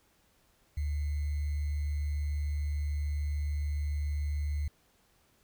sine tone with sample-and-hold, 73.42 Hz, D2, in tune, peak -29 dBFS, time 0.77-4.68 s, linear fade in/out 5 ms, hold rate 2100 Hz, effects pink hiss -68 dBFS RMS until 5.43 s

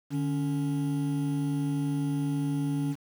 triangle tone pair together, 148.5 / 280.3 Hz, D3 / C#4, +20 / +19 cents, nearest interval major seventh, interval 1099 cents, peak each -27 dBFS, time 0.1-2.96 s, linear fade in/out 50 ms, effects 8-bit

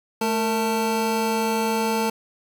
square tone cluster, 218.9 / 457.6 / 886 Hz, A3 / A#4 / A5, -9 / -32 / +12 cents, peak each -26 dBFS, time 0.21-2.1 s, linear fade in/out 5 ms, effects none

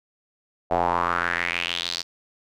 square tone with band-pass filter sweep, 43.29 Hz, F1, 14 cents flat, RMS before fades -25 dBFS, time 0.7-2.03 s, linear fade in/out 20 ms, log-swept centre 680 to 4900 Hz, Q 4, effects none

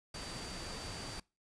sine tone in noise, 4640 Hz, D8, 22 cents flat, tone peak -49 dBFS, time 0.14-1.2 s, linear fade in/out 5 ms, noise pink, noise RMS -44 dBFS, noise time 0.14-1.2 s, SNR -8 dB, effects noise-tail reverb RT60 0.3 s tail -25 dB re dry + resampled to 22050 Hz

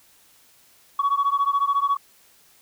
sine beating tone pair, 1118 / 1132 Hz, C#6 / C#6, +14 / +36 cents, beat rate 14 Hz, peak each -20 / -21 dBFS, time 0.99-1.97 s, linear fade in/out 5 ms, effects tanh soft clip ceiling -14 dBFS + white hiss -56 dBFS RMS until 2.61 s

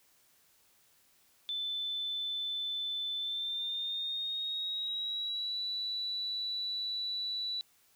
sine tone with pitch glide, 3520 to 3951 Hz, A7 to B7, 0 to 0 cents, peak -33 dBFS, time 1.49-7.61 s, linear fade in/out 0 ms, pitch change +200 cents, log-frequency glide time 3.17-5.59 s, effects white hiss -67 dBFS RMS until 7.95 s

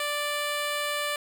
10% pulse tone, 587.3 Hz, D5, in tune, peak -19 dBFS, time 0-1.16 s, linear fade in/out 2 ms, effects none

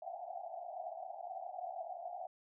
white band-pass noise, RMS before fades -45 dBFS, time 0.02-2.27 s, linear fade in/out 5 ms, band 660 to 760 Hz, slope 96 dB/octave, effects none

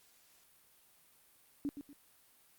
sine tone with echo, 285.3 Hz, C#4, 50 cents sharp, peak -33 dBFS, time 1.65-1.69 s, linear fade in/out 0 ms, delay 120 ms, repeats 2, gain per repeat -9 dB, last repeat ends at 1.93 s, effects white hiss -66 dBFS RMS until 2.58 s + Opus 48 kbps

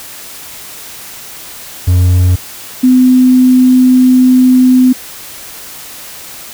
triangle / sine tone pair in turn, 89.9 / 254.3 Hz, F#2 / C4, -49 / -49 cents, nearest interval octave + tritone, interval 1800 cents, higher second, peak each -3 dBFS, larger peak neither, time 1.87-2.36 / 2.83-4.93 s, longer second, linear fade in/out 10 ms, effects white hiss -29 dBFS RMS until 6.53 s

